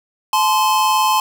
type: tone pair together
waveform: square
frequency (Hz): 860 / 1038.4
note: A5 / C6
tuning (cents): -40 / -13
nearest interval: minor third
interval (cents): 327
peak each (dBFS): -17 / -16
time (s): 0.33-1.2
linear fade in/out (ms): 2
effects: none